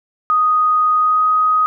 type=tone with pitch glide; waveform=sine; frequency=1244.5 to 1253.9 Hz; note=D#6 to D#6; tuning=0 to +13 cents; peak=-11 dBFS; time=0.3-1.66 s; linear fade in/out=0 ms; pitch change=+13 cents; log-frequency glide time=0.97-1.25 s; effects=none